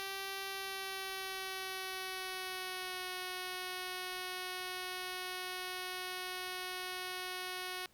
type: tone with pitch glide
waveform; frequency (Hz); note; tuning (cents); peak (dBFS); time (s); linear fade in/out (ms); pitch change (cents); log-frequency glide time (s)
5% pulse; 388.9 to 367.1; G4 to F#4; -14 to -14; -28; 0-7.86; 0; -100; 0.49-3.06
effects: pink hiss -67 dBFS RMS until 7.93 s